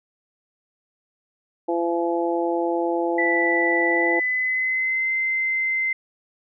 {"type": "harmonic tone", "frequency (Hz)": 170.1, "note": "F3", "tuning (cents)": -45, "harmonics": [2, 3, 4, 5], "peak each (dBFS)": [-23, -26, -28, -28], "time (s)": [1.68, 4.2], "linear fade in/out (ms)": 10}
{"type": "tone with pitch glide", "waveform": "sine", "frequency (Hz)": [1975.5, 2073], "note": ["B6", "C7"], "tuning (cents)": [0, -17], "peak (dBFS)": -20, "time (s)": [3.18, 5.93], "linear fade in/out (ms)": 5, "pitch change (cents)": 83, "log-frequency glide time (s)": [3.88, 5.11]}
{"effects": []}